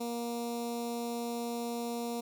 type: tone with notch filter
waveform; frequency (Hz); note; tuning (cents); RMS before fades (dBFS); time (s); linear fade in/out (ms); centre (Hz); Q
15% pulse; 236; A#3; +22; -36; 0-2.21; 10; 1800; 0.56
effects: none